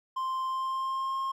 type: tone with pitch glide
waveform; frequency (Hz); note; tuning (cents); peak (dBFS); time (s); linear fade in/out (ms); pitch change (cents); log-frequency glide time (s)
triangle; 1046.5 to 1069.7; C6 to C6; 0 to +38; -27; 0.16-1.32; 10; +38; 0.47-1.19
effects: none

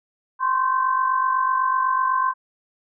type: tone cluster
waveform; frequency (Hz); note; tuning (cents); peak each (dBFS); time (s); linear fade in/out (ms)
sine; 1038 / 1086 / 1546; C6 / C#6 / G6; -14 / -36 / -24; -19 / -25 / -28; 0.39-2.34; 50
effects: none

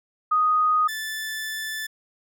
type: tone pair in turn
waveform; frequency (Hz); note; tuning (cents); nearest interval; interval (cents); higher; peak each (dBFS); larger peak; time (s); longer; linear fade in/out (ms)
sine / sawtooth; 1244.5 / 1752.8; D#6 / A6; 0 / -7; tritone; 593; second; -17 / -25; first; 0.31-0.88 / 0.88-1.87; second; 10
effects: none

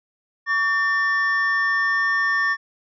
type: tone pair together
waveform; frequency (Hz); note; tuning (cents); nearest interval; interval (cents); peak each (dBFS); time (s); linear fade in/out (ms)
triangle; 1134 / 1800.1; C#6 / A6; +39 / +39; minor sixth; 800; -23 / -17; 0.46-2.57; 50
effects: resampled to 16000 Hz

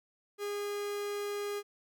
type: tone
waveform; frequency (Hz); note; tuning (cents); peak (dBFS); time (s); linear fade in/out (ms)
45% pulse; 409.4; G#4; -25; -34; 0.38-1.63; 50
effects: none

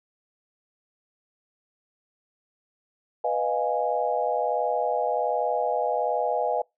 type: chord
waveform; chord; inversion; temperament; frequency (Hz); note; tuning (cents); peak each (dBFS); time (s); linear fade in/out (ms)
sine; F half-diminished seventh; second; equal with one note detuned; 493.9 / 617.2 / 698.5 / 830.6; Cb5 / Eb5 / F5 / Ab5; 0 / -14 / 0 / 0; -28; 3.24-6.62; 5
effects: noise-tail reverb RT60 0.2 s tail -26 dB re dry

